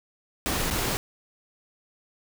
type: noise with dropouts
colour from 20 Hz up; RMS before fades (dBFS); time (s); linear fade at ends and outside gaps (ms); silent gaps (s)
pink; -27; 0.46-0.97; 0; 0.702-0.709
effects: none